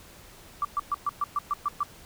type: tone bursts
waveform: sine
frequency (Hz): 1166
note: D6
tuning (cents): -13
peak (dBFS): -23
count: 9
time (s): 0.62-1.832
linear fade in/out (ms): 2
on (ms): 28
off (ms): 120
effects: pink hiss -50 dBFS RMS until 2.05 s